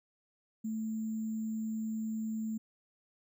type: tone with sample-and-hold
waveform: sine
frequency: 220 Hz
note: A3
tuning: in tune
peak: -33 dBFS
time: 0.64-2.58 s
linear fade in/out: 10 ms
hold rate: 7350 Hz
effects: none